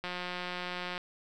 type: click train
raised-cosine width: 0.3 ms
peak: -21 dBFS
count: 169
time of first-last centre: 0.04-0.979 s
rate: 179 Hz
effects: none